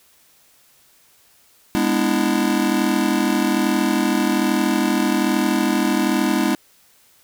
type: chord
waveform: square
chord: E dominant seventh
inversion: first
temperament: just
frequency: 206 / 247.2 / 296.7 / 329.6 Hz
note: G#3 / B3 / D4 / E4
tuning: -14 / +2 / +18 / 0 cents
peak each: -23 dBFS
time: 1.75-6.55 s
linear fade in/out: 0 ms
effects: white hiss -55 dBFS RMS until 7.23 s